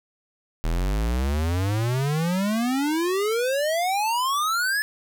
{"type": "exponential sweep", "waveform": "square", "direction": "up", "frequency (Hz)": [38.89, 1745], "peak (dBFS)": -22, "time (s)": [0.64, 4.82], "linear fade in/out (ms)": 0, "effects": []}